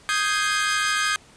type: chord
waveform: sawtooth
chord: Ab major seventh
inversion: second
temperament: equal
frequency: 1244.5 / 1568 / 1661.2 / 2093 Hz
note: Eb6 / G6 / Ab6 / C7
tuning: 0 / 0 / 0 / 0 cents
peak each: -21 / -22 / -23 / -27 dBFS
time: 0.09-1.16 s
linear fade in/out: 0 ms
effects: pink hiss -51 dBFS RMS until 1.36 s + resampled to 22050 Hz